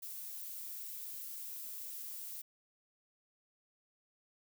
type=noise; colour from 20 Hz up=violet; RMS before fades=-45 dBFS; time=0.02-2.42 s; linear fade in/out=10 ms; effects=none